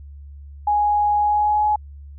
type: tone with pitch glide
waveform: sine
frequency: 830.6 to 843.2 Hz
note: G#5 to G#5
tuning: 0 to +26 cents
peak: -15 dBFS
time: 0.67-1.76 s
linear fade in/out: 5 ms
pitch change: +26 cents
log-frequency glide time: 1.17-1.64 s
effects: added 71 Hz sine -36 dBFS peak until 2.18 s